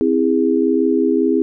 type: chord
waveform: sine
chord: C augmented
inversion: none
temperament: just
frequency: 261.6 / 327 / 408.8 Hz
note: C4 / E4 / G#4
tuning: 0 / -14 / -27 cents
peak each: -17 dBFS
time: 0.01-1.42 s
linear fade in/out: 0 ms
effects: none